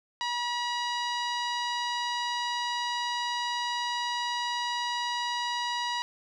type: tone with low-pass filter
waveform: sawtooth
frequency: 964 Hz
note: B5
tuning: 42 cents flat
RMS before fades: -31 dBFS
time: 0.21-6.02 s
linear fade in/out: 0 ms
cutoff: 4500 Hz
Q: 2.1
effects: none